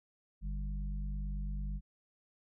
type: harmonic tone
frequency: 49 Hz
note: G1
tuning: in tune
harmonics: 1 / 3 / 4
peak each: -35 / -45 / -47 dBFS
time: 0.41-1.81 s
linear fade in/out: 50 ms
effects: none